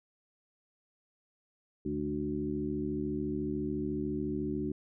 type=harmonic tone with a mistuned harmonic; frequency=74 Hz; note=D2; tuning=14 cents sharp; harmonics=1 / 2 / 3 / 4 / 5; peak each=-43 / -41 / -37 / -35 / -37 dBFS; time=1.85-4.72 s; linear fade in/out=5 ms; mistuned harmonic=3; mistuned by=-47 cents; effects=none